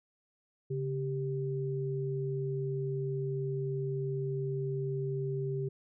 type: tone pair together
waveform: sine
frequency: 138.59 / 392.5 Hz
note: C#3 / G4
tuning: 0 / +2 cents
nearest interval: octave + tritone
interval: 1802 cents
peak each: -33 / -35 dBFS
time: 0.7-5.69 s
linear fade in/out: 10 ms
effects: none